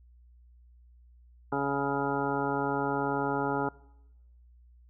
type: harmonic tone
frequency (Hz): 139.9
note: C#3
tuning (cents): +16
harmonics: 1 / 2 / 3 / 4 / 5 / 6 / 7 / 9 / 10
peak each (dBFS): -38 / -33 / -33 / -39 / -39 / -33 / -38 / -39 / -38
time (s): 1.52-3.69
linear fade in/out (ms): 5
effects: noise-tail reverb RT60 0.9 s tail -22 dB re dry + added 60 Hz sine -54 dBFS peak until 4.89 s